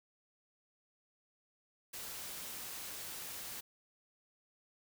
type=noise; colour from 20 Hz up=white; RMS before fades=-45 dBFS; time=1.93-3.61 s; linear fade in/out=10 ms; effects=none